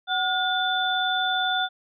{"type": "tone cluster", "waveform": "sine", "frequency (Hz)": [748, 1439, 3523], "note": ["F#5", "F#6", "A7"], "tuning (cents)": [19, -49, 1], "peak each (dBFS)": -26, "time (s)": [0.07, 1.69], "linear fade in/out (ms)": 50, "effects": []}